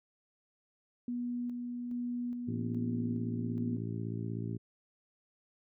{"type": "tone with tremolo", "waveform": "sine", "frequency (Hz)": 242.9, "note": "B3", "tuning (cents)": -29, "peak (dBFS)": -33, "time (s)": [1.08, 3.77], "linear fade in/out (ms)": 2, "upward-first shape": "square", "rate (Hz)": 1.2, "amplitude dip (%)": 30}
{"type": "harmonic tone", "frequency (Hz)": 56.3, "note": "A1", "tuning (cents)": 40, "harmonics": [2, 3, 4, 5, 6, 7], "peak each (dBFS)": [-37, -41, -43, -45, -47, -48], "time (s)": [2.47, 4.58], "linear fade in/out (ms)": 20}
{"effects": []}